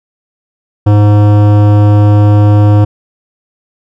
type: tone with hard clipping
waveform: sine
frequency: 103.83 Hz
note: G#2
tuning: in tune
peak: -5 dBFS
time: 0.86-2.85 s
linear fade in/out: 10 ms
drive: 16 dB
effects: none